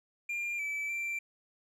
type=tone with pitch steps; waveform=triangle; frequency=2396 / 2309 / 2352 Hz; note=D7 / D7 / D7; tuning=+34 / -30 / +2 cents; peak=-31 dBFS; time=0.29-1.19 s; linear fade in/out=5 ms; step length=300 ms; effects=none